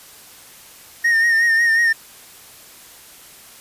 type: tone with vibrato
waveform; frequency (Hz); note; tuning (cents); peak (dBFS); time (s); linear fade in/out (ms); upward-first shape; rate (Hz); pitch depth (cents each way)
triangle; 1839; A#6; -24; -11; 1.04-1.93; 10; sine; 5.5; 42
effects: white hiss -43 dBFS RMS until 3.6 s + resampled to 32000 Hz